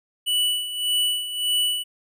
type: tone with tremolo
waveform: square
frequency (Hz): 2960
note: F#7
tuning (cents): 0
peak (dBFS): -19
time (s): 0.26-1.84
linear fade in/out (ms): 20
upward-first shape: sine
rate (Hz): 1.7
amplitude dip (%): 70
effects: none